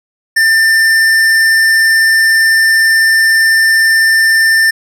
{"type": "tone with hard clipping", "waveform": "sine", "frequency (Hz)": 1791, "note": "A6", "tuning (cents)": 30, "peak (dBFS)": -8, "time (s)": [0.36, 4.71], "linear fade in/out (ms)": 10, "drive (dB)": 13, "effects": []}